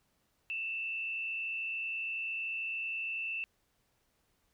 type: tone with frequency modulation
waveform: sine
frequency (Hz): 2667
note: E7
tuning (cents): +20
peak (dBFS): -34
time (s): 0.5-3.44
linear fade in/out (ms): 0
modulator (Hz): 109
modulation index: 0.52
effects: pink hiss -75 dBFS RMS until 4.53 s